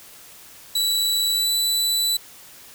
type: tone with pitch glide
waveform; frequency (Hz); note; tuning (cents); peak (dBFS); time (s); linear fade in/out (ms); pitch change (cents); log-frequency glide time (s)
sawtooth; 3941 to 3973; B7 to B7; -4 to +10; -16; 0.75-2.17; 5; +14; 1.31-1.51
effects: white hiss -45 dBFS RMS until 2.74 s